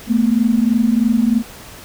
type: tone pair together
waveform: sine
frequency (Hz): 220 / 243.1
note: A3 / B3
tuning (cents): 0 / -27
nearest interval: major second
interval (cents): 173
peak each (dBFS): -14 / -15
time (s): 0.07-1.43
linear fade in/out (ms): 50
effects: pink hiss -37 dBFS RMS until 1.84 s